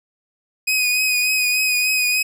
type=tone with vibrato; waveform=sawtooth; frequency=2500 Hz; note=D#7; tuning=8 cents sharp; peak=-13 dBFS; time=0.67-2.23 s; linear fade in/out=10 ms; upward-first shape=triangle; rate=3.4 Hz; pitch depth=32 cents each way; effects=none